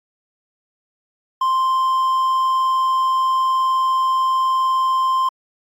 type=tone; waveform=triangle; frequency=1046.5 Hz; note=C6; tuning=in tune; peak=-13 dBFS; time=1.41-5.29 s; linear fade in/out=5 ms; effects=AAC 64 kbps